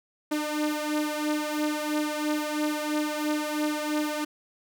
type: beating tone pair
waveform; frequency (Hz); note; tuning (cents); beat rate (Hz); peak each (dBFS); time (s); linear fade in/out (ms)
sawtooth; 300.4 / 303.4; D4 / D#4; +39 / -44; 3; -24 / -27; 0.31-4.25; 10
effects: none